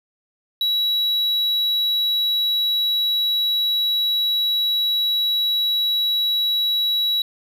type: tone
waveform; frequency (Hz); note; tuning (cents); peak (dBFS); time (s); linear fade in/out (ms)
triangle; 3900; B7; -23; -16; 0.61-7.22; 2
effects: none